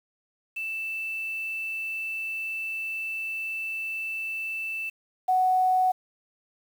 sine tone pair in turn, 2651 / 742.5 Hz, E7 / F#5, +9 / +6 cents, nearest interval octave + minor seventh, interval 2203 cents, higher first, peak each -29 / -19 dBFS, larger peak second, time 0.56-4.9 / 5.28-5.92 s, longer first, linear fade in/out 10 ms, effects 8-bit

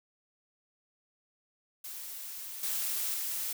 blue noise with level steps, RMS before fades -42 / -33 / -35 dBFS, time 1.84-3.53 s, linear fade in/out 5 ms, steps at 2.63 / 3.14 s, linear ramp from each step 2 ms, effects none

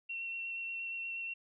sine tone with vibrato, 2719 Hz, F7, 47 cents flat, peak -37 dBFS, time 0.09-1.34 s, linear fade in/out 10 ms, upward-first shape sine, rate 8.4 Hz, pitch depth 11 cents each way, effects none

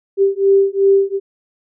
sine beating tone pair, 391.5 / 394.2 Hz, G4 / G4, -2 / +10 cents, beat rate 2.7 Hz, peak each -13 dBFS, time 0.17-1.2 s, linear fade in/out 50 ms, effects none

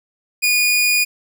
sawtooth tone, 2451 Hz, D#7, 27 cents flat, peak -10 dBFS, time 0.42-1.05 s, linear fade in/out 20 ms, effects none

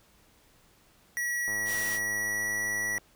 square tone with pitch glide, 1927 to 1939.3 Hz, B6 to B6, -43 to -32 cents, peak -29 dBFS, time 1.17-2.98 s, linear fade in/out 0 ms, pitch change +11 cents, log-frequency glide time 2.03-2.61 s
click train, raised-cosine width 1 ms, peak -30 dBFS, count 159, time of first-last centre 1.48-2.985 s, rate 105 Hz
white noise, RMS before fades -38 dBFS, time 1.65-2 s, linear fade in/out 50 ms
effects pink hiss -62 dBFS RMS until 3.15 s

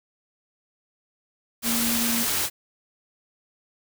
sine tone in noise, 233.1 Hz, A#3, in tune, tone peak -26 dBFS, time 1.63-2.26 s, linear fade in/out 50 ms, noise white, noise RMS -25 dBFS, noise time 1.62-2.5 s, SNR -4 dB, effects none

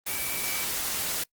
sine tone in noise, 2300 Hz, D7, 37 cents flat, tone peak -36 dBFS, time 0.08-0.65 s, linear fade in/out 10 ms, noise white, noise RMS -30 dBFS, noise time 0.06-1.24 s, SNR -9 dB, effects noise-tail reverb RT60 0.1 s tail -24 dB re dry + Opus 24 kbps

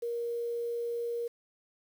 sine tone with quantisation, 471.5 Hz, A#4, 20 cents sharp, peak -31 dBFS, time 0.02-1.28 s, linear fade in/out 10 ms, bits 9, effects none

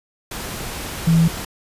sine tone in noise, 164.81 Hz, E3, in tune, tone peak -11 dBFS, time 1.07-1.28 s, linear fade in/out 5 ms, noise pink, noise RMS -29 dBFS, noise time 0.31-1.45 s, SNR +15 dB, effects resampled to 32000 Hz

